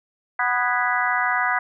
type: harmonic tone with a mistuned harmonic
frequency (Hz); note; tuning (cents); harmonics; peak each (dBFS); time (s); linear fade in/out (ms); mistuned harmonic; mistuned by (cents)
246.9; B3; 0; 3 / 4 / 5 / 6 / 7 / 8; -26 / -26 / -26 / -26 / -26 / -26; 0.39-1.59; 5; 7; -69
effects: none